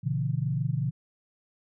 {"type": "tone cluster", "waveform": "sine", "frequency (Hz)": [119.1, 141.5, 166.9], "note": ["A#2", "C#3", "E3"], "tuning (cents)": [38, 36, 22], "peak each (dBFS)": [-30, -28, -32], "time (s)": [0.03, 0.91], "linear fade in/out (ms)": 20, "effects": []}